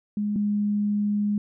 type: tone pair in turn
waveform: sine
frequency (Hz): 207.7 / 206.7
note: G#3 / G#3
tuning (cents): 0 / -8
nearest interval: unison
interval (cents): 8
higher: first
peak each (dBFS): -23 / -21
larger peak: second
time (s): 0.17-0.36 / 0.36-1.38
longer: second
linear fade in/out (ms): 2
effects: none